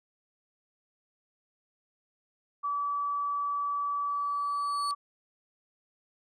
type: tone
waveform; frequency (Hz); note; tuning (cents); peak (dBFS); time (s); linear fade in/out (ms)
sine; 1150; D6; -37; -28; 2.63-4.95; 20
type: tone with exponential growth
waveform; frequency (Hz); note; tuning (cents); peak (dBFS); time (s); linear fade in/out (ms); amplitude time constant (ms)
35% pulse; 4435; C#8; 0; -33; 4.08-4.91; 0; 180
effects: resampled to 32000 Hz